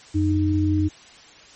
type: tone pair together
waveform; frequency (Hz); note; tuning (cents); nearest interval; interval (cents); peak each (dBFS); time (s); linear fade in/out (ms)
sine; 90.8 / 307.8; F#2 / D#4; -32 / -19; octave + major sixth; 2113; -20; 0.14-0.89; 20
effects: white hiss -47 dBFS RMS until 1.55 s + MP3 32 kbps